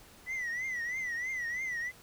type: tone with vibrato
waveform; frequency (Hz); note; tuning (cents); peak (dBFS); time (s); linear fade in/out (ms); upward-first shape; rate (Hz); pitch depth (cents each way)
sine; 1975.5; B6; 0; -30; 0.26-1.92; 50; triangle; 3.1; 130
effects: tanh soft clip ceiling -32 dBFS + pink hiss -56 dBFS RMS until 2.02 s